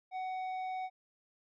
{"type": "tone with tanh clipping", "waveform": "triangle", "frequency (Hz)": 747, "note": "F#5", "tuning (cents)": 16, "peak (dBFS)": -37, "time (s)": [0.11, 0.9], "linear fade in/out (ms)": 50, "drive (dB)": 12, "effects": []}